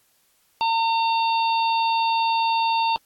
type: harmonic tone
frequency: 910 Hz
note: A#5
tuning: 42 cents flat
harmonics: 1 / 3 / 4 / 5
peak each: -19 / -29 / -31 / -33 dBFS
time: 0.61-2.96 s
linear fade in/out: 0 ms
effects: white hiss -63 dBFS RMS until 3.05 s + AAC 64 kbps